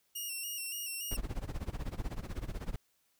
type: tone with vibrato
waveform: 5% pulse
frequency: 2787 Hz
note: F7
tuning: 4 cents flat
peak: -29 dBFS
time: 0.15-1.17 s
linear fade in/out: 10 ms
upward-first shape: square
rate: 3.5 Hz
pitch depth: 44 cents each way
type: noise with tremolo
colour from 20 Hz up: brown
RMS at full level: -35 dBFS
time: 1.11-2.76 s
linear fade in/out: 2 ms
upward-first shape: sine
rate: 16 Hz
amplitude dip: 90%
effects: white hiss -74 dBFS RMS until 3.19 s